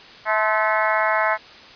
harmonic tone with a mistuned harmonic, 216.7 Hz, A3, 26 cents flat, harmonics 3 / 4 / 5 / 6 / 7 / 8 / 9 / 10, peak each -23 / -24 / -25 / -26 / -26 / -27 / -28 / -28 dBFS, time 0.25-1.38 s, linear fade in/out 50 ms, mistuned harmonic 5, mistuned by -58 cents, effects white hiss -43 dBFS RMS until 1.75 s + resampled to 11025 Hz

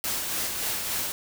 white noise with tremolo, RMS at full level -28 dBFS, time 0.04-1.12 s, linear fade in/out 0 ms, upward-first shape sine, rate 3.5 Hz, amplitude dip 35%, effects none

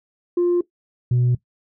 sine tone pair in turn, 350.9 / 123.2 Hz, F4 / B2, +8 / -4 cents, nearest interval octave + tritone, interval 1812 cents, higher first, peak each -13 dBFS, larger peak neither, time 0.37-0.61 / 1.11-1.35 s, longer neither, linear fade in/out 5 ms, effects noise-tail reverb RT60 0.1 s tail -17 dB re dry + tanh soft clip ceiling -13 dBFS

